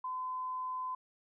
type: tone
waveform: sine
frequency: 1020 Hz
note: C6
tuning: 44 cents flat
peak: -35 dBFS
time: 0.04-0.95 s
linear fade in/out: 5 ms
effects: none